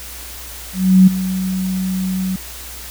sine tone with ADSR envelope, 187.1 Hz, F#3, 20 cents sharp, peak -3 dBFS, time 0.73-2.36 s, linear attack 340 ms, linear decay 14 ms, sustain -14 dB, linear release 4 ms, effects added 60 Hz sine -36 dBFS peak until 2.9 s + white hiss -33 dBFS RMS until 2.9 s

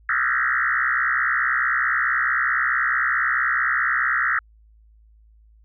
sine tone with frequency modulation, 1607 Hz, G6, 43 cents sharp, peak -18 dBFS, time 0.09-4.39 s, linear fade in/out 2 ms, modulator 64.6 Hz, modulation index 5.2, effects added 54 Hz sine -50 dBFS peak until 5.64 s

